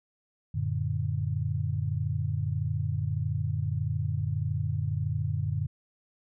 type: chord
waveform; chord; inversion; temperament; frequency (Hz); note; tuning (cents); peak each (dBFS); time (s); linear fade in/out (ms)
sine; Gb augmented; none; equal with one note detuned; 92.5 / 114.14 / 146.83; Gb2 / Bb2 / D3; 0 / -36 / 0; -31; 0.54-5.67; 10
effects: none